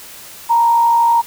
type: tone with frequency modulation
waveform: sine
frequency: 932.3 Hz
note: A#5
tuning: in tune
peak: -9 dBFS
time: 0.49-1.22 s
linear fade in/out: 20 ms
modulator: 52.6 Hz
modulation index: 0.3
effects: white hiss -36 dBFS RMS until 1.26 s